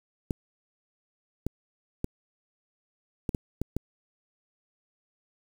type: clicks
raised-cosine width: 3 ms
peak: -15 dBFS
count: 7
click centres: 0.308 / 1.466 / 2.044 / 3.292 / 3.348 / 3.616 / 3.766 s
effects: 7-bit